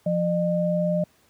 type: tone pair together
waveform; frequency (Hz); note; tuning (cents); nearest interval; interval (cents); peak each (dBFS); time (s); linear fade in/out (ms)
sine; 174.21 / 607; F3 / D#5; -4 / -43; octave + minor seventh; 2161; -23; 0.06-1.04; 5
effects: pink hiss -61 dBFS RMS until 1.29 s + high-pass 80 Hz 12 dB/octave